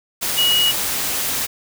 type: tone in noise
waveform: sine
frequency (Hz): 2905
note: F#7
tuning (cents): -32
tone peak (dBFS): -14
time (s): 0.37-0.72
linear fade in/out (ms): 20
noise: white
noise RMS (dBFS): -22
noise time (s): 0.21-1.47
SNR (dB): +5
effects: none